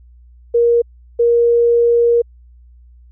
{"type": "tone pair in turn", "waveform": "sine", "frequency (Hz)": [471.6, 471.6], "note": ["A#4", "A#4"], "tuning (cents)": [20, 20], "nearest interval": "unison", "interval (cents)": 0, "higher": "neither", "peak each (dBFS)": -9, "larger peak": "neither", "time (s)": [[0.54, 0.82], [1.19, 2.22]], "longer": "second", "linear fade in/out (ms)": 10, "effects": ["added 60 Hz sine -41 dBFS peak until 3.11 s"]}